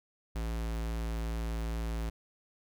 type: tone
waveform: square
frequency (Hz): 56.1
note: A1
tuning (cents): +34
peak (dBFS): -33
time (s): 0.35-2.1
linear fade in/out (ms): 10
effects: none